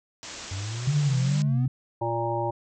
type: low-pass noise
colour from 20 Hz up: white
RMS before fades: -40 dBFS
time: 0.23-1.42 s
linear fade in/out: 0 ms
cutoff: 7700 Hz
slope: 96 dB/octave
type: exponential sweep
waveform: triangle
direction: up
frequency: 92.5 to 255.7 Hz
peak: -28 dBFS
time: 0.51-1.66 s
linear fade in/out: 5 ms
type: tone with vibrato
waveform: sine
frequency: 138.2 Hz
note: C#3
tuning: 5 cents flat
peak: -21 dBFS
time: 0.87-1.68 s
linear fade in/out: 5 ms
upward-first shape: sine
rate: 2.4 Hz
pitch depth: 130 cents each way
type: harmonic tone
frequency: 116.54 Hz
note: A#2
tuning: in tune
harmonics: 1 / 3 / 5 / 7 / 8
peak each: -31 / -31 / -31 / -31 / -31 dBFS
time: 2.01-2.51 s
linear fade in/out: 10 ms
effects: none